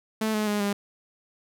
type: tone with pitch steps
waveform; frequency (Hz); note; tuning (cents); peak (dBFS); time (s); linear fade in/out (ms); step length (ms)
sawtooth; 218.6 / 213 / 207.5 / 202.2; A3 / G#3 / G#3 / G#3; -11 / +44 / -1 / -46; -20; 0.21-0.73; 5; 130
effects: none